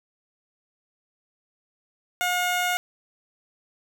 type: tone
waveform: 15% pulse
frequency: 718 Hz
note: F5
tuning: 48 cents sharp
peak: -16 dBFS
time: 2.21-2.77 s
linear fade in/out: 0 ms
effects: none